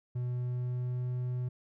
triangle tone with pitch glide, 123.47 to 124.76 Hz, B2 to B2, 0 to +18 cents, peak -29 dBFS, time 0.15-1.49 s, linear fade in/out 10 ms, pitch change +18 cents, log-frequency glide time 0.28-1.09 s, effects none

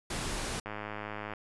pink noise, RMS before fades -35 dBFS, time 0.1-0.6 s, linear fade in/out 5 ms
click train, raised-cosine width 0.5 ms, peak -23 dBFS, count 72, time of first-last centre 0.66-1.336 s, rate 105 Hz
effects resampled to 24000 Hz

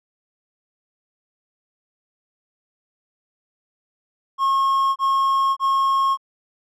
triangle tone bursts, 1084 Hz, C#6, 39 cents flat, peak -14 dBFS, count 3, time 4.38-6.174 s, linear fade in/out 50 ms, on 580 ms, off 27 ms, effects none

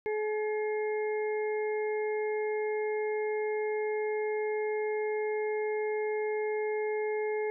harmonic tone, 426.8 Hz, G#4, 47 cents sharp, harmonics 1 / 2 / 4 / 5, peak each -29 / -40 / -47 / -41 dBFS, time 0.06-7.5 s, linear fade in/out 0 ms, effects none

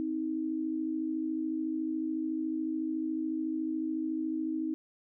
sine tone pair together, 262.2 / 316.1 Hz, C4 / D#4, +4 / +27 cents, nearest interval minor third, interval 323 cents, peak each -36 / -31 dBFS, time 0-4.74 s, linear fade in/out 0 ms, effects none

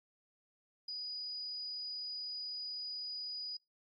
sine tone, 4932 Hz, D#8, 16 cents flat, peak -39 dBFS, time 0.88-3.57 s, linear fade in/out 5 ms, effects noise-tail reverb RT60 0.2 s tail -24 dB re dry + AAC 48 kbps

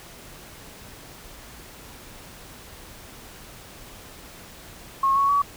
sine tone with pitch steps, 1085 / 1109.7 / 1135 Hz, C#6 / C#6 / C#6, -37 / +2 / +41 cents, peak -17 dBFS, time 5.03-5.42 s, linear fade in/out 5 ms, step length 130 ms, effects pink hiss -44 dBFS RMS until 5.56 s

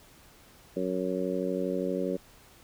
harmonic tone, 92.5 Hz, F#2, in tune, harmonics 2 / 3 / 4 / 5 / 6, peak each -34 / -34 / -34 / -34 / -34 dBFS, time 0.76-2.17 s, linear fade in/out 10 ms, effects pink hiss -56 dBFS RMS until 2.63 s

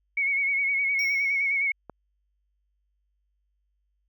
sine tone with vibrato, 2216 Hz, C#7, 1 cent flat, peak -22 dBFS, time 0.17-1.72 s, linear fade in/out 5 ms, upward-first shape sine, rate 9.7 Hz, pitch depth 45 cents each way
square tone with exponential decay, 5580 Hz, F8, 2 cents flat, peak -32 dBFS, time 0.99-1.64 s, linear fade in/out 2 ms, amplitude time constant 140 ms
click, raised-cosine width 1 ms, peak -25 dBFS, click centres 1.897 s
effects added 50 Hz sine -70 dBFS peak until 4.08 s

